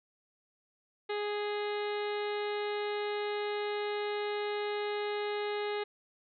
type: harmonic tone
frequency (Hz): 415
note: G#4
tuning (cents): -1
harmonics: 1 / 2 / 3 / 4 / 5 / 6 / 7 / 8 / 9 / 10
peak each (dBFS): -33 / -40 / -45 / -46 / -44 / -50 / -49 / -53 / -48 / -53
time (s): 1.09-5.84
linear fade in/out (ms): 10
effects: none